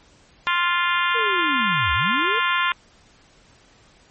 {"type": "harmonic tone", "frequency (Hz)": 349.2, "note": "F4", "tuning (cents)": 0, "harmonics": [3, 4, 5, 6, 7, 8, 9, 10], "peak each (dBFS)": [-22, -24, -26, -28, -29, -30, -31, -32], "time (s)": [0.47, 2.72], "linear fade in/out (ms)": 0}
{"type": "linear two-way sweep", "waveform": "sine", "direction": "down then up", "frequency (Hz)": [480.7, 65.41, 480.7], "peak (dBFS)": -26, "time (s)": [1.14, 2.4], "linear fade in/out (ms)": 20, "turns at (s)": 1.93}
{"effects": ["pink hiss -54 dBFS RMS until 4.1 s", "MP3 32 kbps"]}